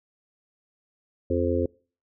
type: harmonic tone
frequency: 87.31 Hz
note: F2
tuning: in tune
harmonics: 1 / 3 / 4 / 5 / 6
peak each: -28 / -28 / -28 / -28 / -28 dBFS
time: 1.3-1.66 s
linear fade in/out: 5 ms
effects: noise-tail reverb RT60 0.4 s tail -25 dB re dry